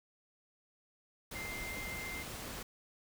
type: tone in noise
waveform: sine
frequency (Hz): 2093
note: C7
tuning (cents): 0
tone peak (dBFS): -42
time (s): 1.35-2.23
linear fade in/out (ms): 5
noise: pink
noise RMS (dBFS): -44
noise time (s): 1.31-2.63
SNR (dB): -1
effects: none